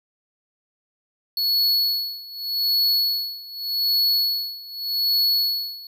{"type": "tone with tremolo", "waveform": "square", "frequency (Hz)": 4388, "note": "C#8", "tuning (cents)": -18, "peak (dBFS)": -17, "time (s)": [1.37, 5.87], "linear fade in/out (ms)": 2, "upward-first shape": "sine", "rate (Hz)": 0.84, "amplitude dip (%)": 90, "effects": []}